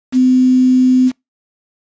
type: tone with quantisation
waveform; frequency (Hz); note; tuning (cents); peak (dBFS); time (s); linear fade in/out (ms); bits
sine; 255.3; C4; -42; -7; 0.12-1.12; 50; 5
effects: noise-tail reverb RT60 0.2 s tail -26 dB re dry + resampled to 16000 Hz